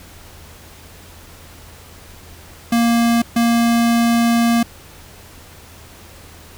square tone bursts at uneven times, 233.6 Hz, A#3, 4 cents sharp, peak -13 dBFS, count 2, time 2.72-3.22 / 3.36-4.63 s, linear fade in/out 5 ms, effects added 83 Hz sine -44 dBFS peak until 6.57 s + pink hiss -42 dBFS RMS until 6.57 s

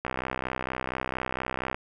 click train, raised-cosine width 0.5 ms, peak -14 dBFS, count 110, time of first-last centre 0.05-1.745 s, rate 64.3 Hz, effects none

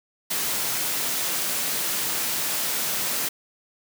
white high-pass noise, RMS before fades -26 dBFS, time 0.3-3.29 s, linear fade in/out 10 ms, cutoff 110 Hz, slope 48 dB/octave, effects none

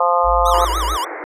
harmonic tone, 174.61 Hz, F3, in tune, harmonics 3 / 4 / 5 / 6 / 7, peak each -19 / -19 / -19 / -19 / -19 dBFS, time 0-0.65 s, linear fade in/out 5 ms
sine tone, 54.4 Hz, A1, 19 cents flat, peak -20 dBFS, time 0.23-0.98 s, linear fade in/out 50 ms
square tone with vibrato, 1108.7 Hz, C#6, in tune, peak -20 dBFS, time 0.45-1.05 s, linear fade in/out 10 ms, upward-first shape sine, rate 6.8 Hz, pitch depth 280 cents each way
pink band-pass noise, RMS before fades -29 dBFS, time 0.54-1.24 s, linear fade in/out 0 ms, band 300 to 2200 Hz, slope 96 dB/octave
effects resampled to 32000 Hz

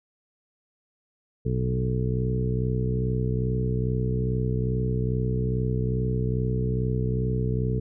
harmonic tone with a mistuned harmonic, 62.4 Hz, B1, 19 cents sharp, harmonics 1 / 2 / 3 / 4 / 5 / 6 / 7, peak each -30 / -25 / -31 / -37 / -40 / -38 / -32 dBFS, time 1.45-7.8 s, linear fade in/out 10 ms, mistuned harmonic 1, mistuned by -46 cents, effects none

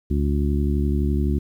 harmonic tone, 71.8 Hz, D2, 39 cents flat, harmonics 1 / 2 / 3 / 4 / 5, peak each -20 / -27 / -26 / -29 / -30 dBFS, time 0.1-1.39 s, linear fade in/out 10 ms, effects 9-bit

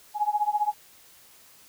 sine tone with tremolo, 837 Hz, G#5, 13 cents sharp, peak -18 dBFS, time 0.14-0.74 s, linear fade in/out 50 ms, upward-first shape triangle, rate 15 Hz, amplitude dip 100%, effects white hiss -54 dBFS RMS until 1.68 s

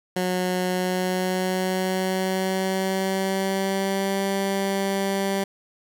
15% pulse tone with pitch glide, 182.5 to 195.6 Hz, F#3 to G3, -24 to -4 cents, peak -16 dBFS, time 0.16-5.44 s, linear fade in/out 5 ms, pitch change +120 cents, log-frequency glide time 0.68-4.23 s, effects none

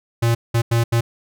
square tone bursts at uneven times, 116.54 Hz, A#2, in tune, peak -15 dBFS, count 4, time 0.22-0.35 / 0.54-0.62 / 0.71-0.84 / 0.92-1.01 s, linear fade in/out 10 ms, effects none

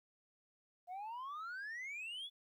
sine exponential sweep, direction up, 698.5 to 3496 Hz, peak -40 dBFS, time 0.87-2.3 s, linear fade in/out 50 ms, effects tanh soft clip ceiling -42 dBFS + 13-bit

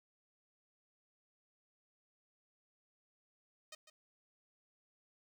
5% pulse tone with echo, 620 Hz, D#5, 6 cents flat, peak -37 dBFS, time 3.72-3.75 s, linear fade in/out 5 ms, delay 150 ms, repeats 1, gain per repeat -11 dB, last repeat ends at 3.9 s, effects none

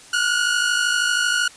sawtooth tone pair together, 1424 / 1476.8 Hz, F6 / F#6, +33 / -4 cents, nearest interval minor second, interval 63 cents, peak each -17 dBFS, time 0.13-1.48 s, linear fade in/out 5 ms, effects white hiss -44 dBFS RMS until 1.56 s + resampled to 22050 Hz

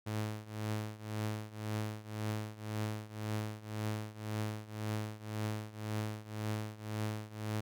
sawtooth tone with tremolo, 107.3 Hz, A2, 43 cents flat, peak -29 dBFS, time 0.06-7.61 s, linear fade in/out 10 ms, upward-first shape triangle, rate 1.9 Hz, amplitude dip 90%, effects none

